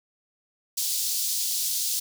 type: high-pass noise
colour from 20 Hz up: pink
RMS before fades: -27 dBFS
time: 0.77-2 s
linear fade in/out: 10 ms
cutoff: 4300 Hz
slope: 24 dB/octave
effects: none